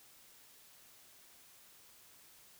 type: silence
effects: white hiss -61 dBFS RMS until 2.59 s